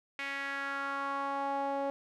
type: tone with band-pass filter sweep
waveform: sawtooth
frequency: 277.4 Hz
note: C#4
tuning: 1 cent sharp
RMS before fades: -35 dBFS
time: 0.19-1.9 s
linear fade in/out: 0 ms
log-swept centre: 2200 to 650 Hz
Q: 3.2
effects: none